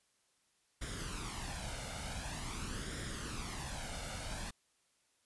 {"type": "noise with flanger", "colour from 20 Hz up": "pink", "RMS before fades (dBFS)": -42, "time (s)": [0.81, 4.51], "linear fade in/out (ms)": 10, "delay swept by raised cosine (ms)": [0.56, 1.4], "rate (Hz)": 0.46, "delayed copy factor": 0.6, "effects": ["white hiss -75 dBFS RMS until 5.25 s", "resampled to 24000 Hz"]}